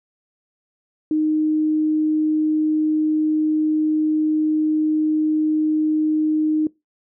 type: tone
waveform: sine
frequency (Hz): 309.1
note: D#4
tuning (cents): -11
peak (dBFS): -16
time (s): 1.11-6.67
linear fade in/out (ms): 2
effects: noise-tail reverb RT60 0.2 s tail -22 dB re dry